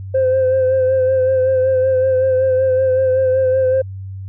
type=tone with vibrato; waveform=sine; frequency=520 Hz; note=C5; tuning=11 cents flat; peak=-10 dBFS; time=0.14-3.82 s; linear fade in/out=10 ms; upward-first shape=sine; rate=5.3 Hz; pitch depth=29 cents each way; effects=tanh soft clip ceiling -9 dBFS + added 96 Hz sine -26 dBFS peak until 4.28 s